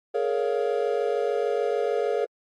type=chord; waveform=triangle; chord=Bb minor seventh; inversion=third; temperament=just; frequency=419.5 / 466.2 / 559.4 / 699.2 Hz; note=Ab4 / Bb4 / Db5 / F5; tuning=+17 / 0 / +16 / +2 cents; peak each=-25 / -25 / -27 / -30 dBFS; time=0.14-2.25 s; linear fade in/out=10 ms; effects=AAC 32 kbps